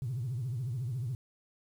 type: tone with vibrato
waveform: sine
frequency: 123.4 Hz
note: B2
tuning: 1 cent flat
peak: -31 dBFS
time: 0.02-1.15 s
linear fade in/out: 0 ms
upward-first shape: triangle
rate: 14 Hz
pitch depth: 250 cents each way
effects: tanh soft clip ceiling -28 dBFS + 10-bit